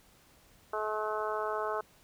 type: harmonic tone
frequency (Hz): 214.4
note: A3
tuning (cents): -45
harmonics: 2 / 3 / 4 / 5 / 6 / 7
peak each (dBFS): -36 / -37 / -39 / -38 / -38 / -43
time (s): 0.73-1.81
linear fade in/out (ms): 5
effects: pink hiss -62 dBFS RMS until 2.03 s